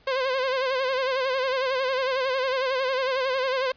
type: tone with vibrato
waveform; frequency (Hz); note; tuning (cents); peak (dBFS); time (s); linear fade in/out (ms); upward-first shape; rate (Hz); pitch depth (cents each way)
sawtooth; 523; C5; -1; -19; 0.07-3.72; 5; sine; 11; 70
effects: pink hiss -58 dBFS RMS until 3.76 s + resampled to 11025 Hz